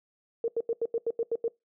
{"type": "tone bursts", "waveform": "sine", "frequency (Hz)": 461.3, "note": "A#4", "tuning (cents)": -18, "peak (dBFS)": -24, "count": 9, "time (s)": [0.44, 1.481], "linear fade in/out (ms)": 2, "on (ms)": 41, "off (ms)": 84, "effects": ["noise-tail reverb RT60 0.2 s tail -23 dB re dry"]}